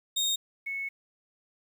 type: tone pair in turn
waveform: 30% pulse / sine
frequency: 3703 / 2202 Hz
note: A#7 / C#7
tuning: -12 / -12 cents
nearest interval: major sixth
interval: 900 cents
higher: first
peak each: -23 / -31 dBFS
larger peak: first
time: 0.16-0.36 / 0.66-0.89 s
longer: second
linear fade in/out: 10 ms
effects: 10-bit